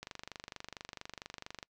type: click train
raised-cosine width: 0.2 ms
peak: -25 dBFS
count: 40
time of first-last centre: 0.03-1.628 s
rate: 24.4 Hz
effects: noise-tail reverb RT60 0.1 s tail -26 dB re dry